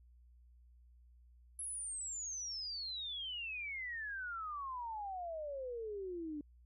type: exponential sweep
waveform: sine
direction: down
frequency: 11030 to 288.4 Hz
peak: -40 dBFS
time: 1.59-6.41 s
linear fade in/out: 2 ms
effects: added 60 Hz sine -60 dBFS peak until 6.65 s